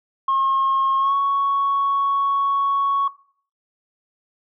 sine tone with pitch glide, 1078 to 1110.9 Hz, C#6 to C#6, -49 to +3 cents, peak -15 dBFS, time 0.28-3.08 s, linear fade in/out 5 ms, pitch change +52 cents, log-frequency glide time 0.99-1.14 s, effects noise-tail reverb RT60 0.5 s tail -19 dB re dry + tanh soft clip ceiling -13 dBFS

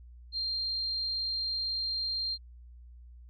sine tone, 4186 Hz, C8, in tune, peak -30 dBFS, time 0.32-2.38 s, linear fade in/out 50 ms, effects added 60 Hz sine -48 dBFS peak until 3.29 s

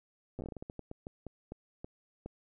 slowing click train, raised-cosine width 2 ms, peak -28 dBFS, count 18, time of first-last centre 0.39-2.26 s, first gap 8 ms, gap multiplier 1.28, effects none

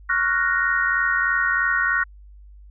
sine chord, Gb major seventh, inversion second, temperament equal, 1108.7 / 1396.9 / 1480 / 1864.7 Hz, Db6 / F6 / Gb6 / Bb6, 0 / 0 / 0 / 0 cents, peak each -27 / -25 / -22 / -22 dBFS, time 0.09-2.04 s, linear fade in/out 10 ms, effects added 50 Hz sine -42 dBFS peak until 2.7 s

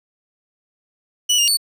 25% pulse tone with pitch steps, 2953 / 2829 / 4473 Hz, F#7 / F7 / C#8, -4 / +22 / +15 cents, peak -10 dBFS, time 1.29-1.572 s, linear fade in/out 10 ms, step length 94 ms, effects none

